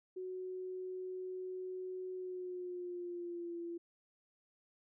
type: tone with pitch glide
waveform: sine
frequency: 370 to 341.3 Hz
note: F#4 to F4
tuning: 0 to -40 cents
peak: -40 dBFS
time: 0.16-3.78 s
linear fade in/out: 10 ms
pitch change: -140 cents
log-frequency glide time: 2.14-3.58 s
effects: none